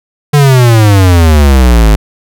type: exponential sweep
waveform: square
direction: down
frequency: 149.2 to 50.9 Hz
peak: -3 dBFS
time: 0.33-1.96 s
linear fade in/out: 10 ms
effects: none